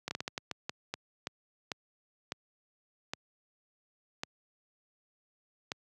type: slowing click train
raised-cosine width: 0.2 ms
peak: -17 dBFS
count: 15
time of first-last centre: 0.08-5.719 s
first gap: 30 ms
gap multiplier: 1.35
effects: high-pass 100 Hz 12 dB/octave